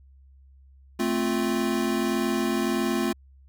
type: chord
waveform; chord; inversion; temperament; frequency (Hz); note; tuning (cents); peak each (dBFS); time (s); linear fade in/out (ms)
square; F major; first; equal; 220 / 261.6 / 349.2; A3 / C4 / F4; 0 / 0 / 0; -28 / -29 / -28; 0.99-3.13; 10
effects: added 67 Hz sine -50 dBFS peak until 3.48 s

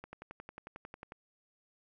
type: click train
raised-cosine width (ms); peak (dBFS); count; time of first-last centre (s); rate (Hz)
0.5; -30; 13; 0.04-1.121; 11.1
effects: none

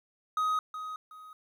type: tone with echo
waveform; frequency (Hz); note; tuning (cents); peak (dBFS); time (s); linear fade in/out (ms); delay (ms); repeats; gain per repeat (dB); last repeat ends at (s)
triangle; 1257; D#6; +17; -24; 0.37-0.59; 2; 370; 2; -10; 1.33
effects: 11-bit

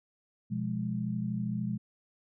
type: chord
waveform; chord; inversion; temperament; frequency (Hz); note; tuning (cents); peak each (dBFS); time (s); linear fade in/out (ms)
sine; F diminished; second; equal; 123.47 / 174.61 / 207.7; Cb3 / F3 / Ab3; 0 / 0 / 0; -35 / -36 / -33; 0.5-1.78; 20
effects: none

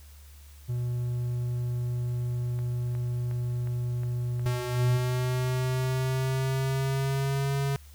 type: tone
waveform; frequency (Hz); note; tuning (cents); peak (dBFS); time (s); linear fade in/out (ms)
triangle; 121.9; B2; -22; -25; 0.68-4.98; 20
type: click train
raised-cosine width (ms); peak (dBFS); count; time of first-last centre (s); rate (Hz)
0.5; -32; 10; 2.59-5.839; 2.77
type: tone with pitch glide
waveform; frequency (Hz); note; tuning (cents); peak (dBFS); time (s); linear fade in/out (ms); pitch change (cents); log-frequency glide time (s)
square; 123.47 to 138.59; B2 to C#3; 0 to 0; -26; 4.46-7.76; 0; +200; 4.73-7.55
effects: added 72 Hz sine -47 dBFS peak until 7.94 s + white hiss -57 dBFS RMS until 7.94 s

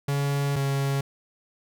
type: tone pair in turn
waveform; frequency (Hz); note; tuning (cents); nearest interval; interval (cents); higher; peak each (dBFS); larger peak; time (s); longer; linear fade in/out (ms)
45% pulse; 141.1 / 138.2; C#3 / C#3; +31 / -5; unison; 36; first; -23 / -23; neither; 0.08-0.56 / 0.56-1.01; first; 5
effects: none

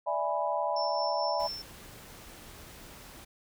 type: chord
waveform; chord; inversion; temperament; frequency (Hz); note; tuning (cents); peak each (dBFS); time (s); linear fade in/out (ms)
sine; E dominant seventh; third; equal; 587.3 / 659.3 / 830.6 / 987.8; D5 / E5 / G#5 / B5; 0 / 0 / 0 / 0; -33; 0.06-1.48; 20
type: tone with tremolo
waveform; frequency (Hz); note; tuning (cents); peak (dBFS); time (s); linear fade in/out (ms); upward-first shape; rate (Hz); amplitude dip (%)
sine; 5370; E8; +31; -34; 0.76-1.62; 5; sine; 4.5; 45
type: noise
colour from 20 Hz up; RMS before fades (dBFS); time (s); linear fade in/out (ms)
pink; -49; 1.39-3.25; 10
effects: none

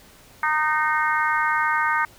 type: harmonic tone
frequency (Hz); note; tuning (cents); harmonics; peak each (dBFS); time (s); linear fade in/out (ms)
307.6; D#4; -20; 3 / 4 / 5 / 6 / 7; -24 / -24 / -24 / -27 / -30; 0.43-2.05; 2
effects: pink hiss -50 dBFS RMS until 2.18 s

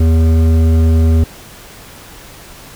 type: tone with hard clipping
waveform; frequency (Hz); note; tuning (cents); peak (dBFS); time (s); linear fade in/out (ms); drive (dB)
sine; 80.9; E2; -32; -9; 0-1.24; 5; 11
effects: pink hiss -36 dBFS RMS until 2.75 s

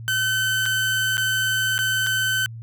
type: tone with dropouts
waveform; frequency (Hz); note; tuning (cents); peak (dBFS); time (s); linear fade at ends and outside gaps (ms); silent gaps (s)
30% pulse; 1528; G6; -45; -17; 0.08-2.46; 0; 0.656-0.661 / 1.17-1.179 / 1.78-1.789 / 2.065-2.069
effects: added 114 Hz sine -33 dBFS peak until 2.62 s

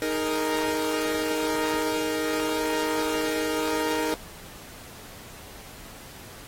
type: chord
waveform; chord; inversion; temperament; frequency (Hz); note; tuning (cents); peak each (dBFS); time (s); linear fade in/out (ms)
sawtooth; D# suspended fourth; none; equal; 311.1 / 415.3 / 466.2; D#4 / G#4 / A#4; 0 / 0 / 0; -24 / -30 / -24; 0.02-4.14; 0
effects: pink hiss -45 dBFS RMS until 6.47 s + AAC 48 kbps

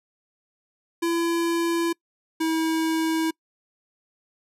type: tone pair in turn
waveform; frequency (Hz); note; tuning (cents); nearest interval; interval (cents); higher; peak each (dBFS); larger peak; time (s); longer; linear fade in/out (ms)
square; 337.1 / 322.3; E4 / E4; +39 / -39; minor second; 78; first; -22; neither; 1.02-1.93 / 2.4-3.31; neither; 10
effects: noise-tail reverb RT60 0.1 s tail -26 dB re dry + resampled to 32000 Hz

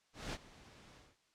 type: noise with ADSR envelope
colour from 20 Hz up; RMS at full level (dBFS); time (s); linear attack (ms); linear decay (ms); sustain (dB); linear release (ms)
pink; -40; 0.13-1.17; 200; 44; -19; 200
effects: white hiss -74 dBFS RMS until 1.34 s + low-pass 6000 Hz 12 dB/octave

